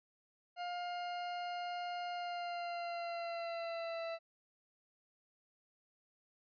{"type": "tone with pitch glide", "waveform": "40% pulse", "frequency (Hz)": [707, 663.5], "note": ["F5", "E5"], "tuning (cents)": [21, 11], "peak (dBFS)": -38, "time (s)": [0.56, 4.19], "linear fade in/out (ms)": 50, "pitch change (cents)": -110, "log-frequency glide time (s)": [2.12, 4.04], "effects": ["resampled to 11025 Hz"]}